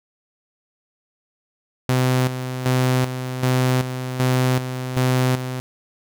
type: tone with tremolo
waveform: sawtooth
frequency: 127.9 Hz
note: C3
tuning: 39 cents flat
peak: -12 dBFS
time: 1.89-5.6 s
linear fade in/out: 0 ms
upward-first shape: square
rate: 1.3 Hz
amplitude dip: 65%
effects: none